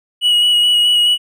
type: tone with vibrato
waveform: triangle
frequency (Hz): 2918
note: F#7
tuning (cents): -25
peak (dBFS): -8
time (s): 0.21-1.18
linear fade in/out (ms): 50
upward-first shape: square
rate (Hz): 4.7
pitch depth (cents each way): 13
effects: none